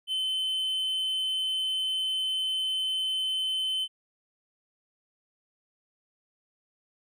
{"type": "tone", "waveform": "triangle", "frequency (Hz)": 3061, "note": "G7", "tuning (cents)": -42, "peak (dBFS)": -25, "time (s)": [0.07, 3.88], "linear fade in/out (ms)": 50, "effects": []}